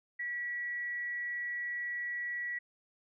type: tone with amplitude modulation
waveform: sine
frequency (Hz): 1937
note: B6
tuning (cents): -34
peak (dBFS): -33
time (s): 0.19-2.59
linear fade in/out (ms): 10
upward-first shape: sine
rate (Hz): 298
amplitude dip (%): 25
effects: none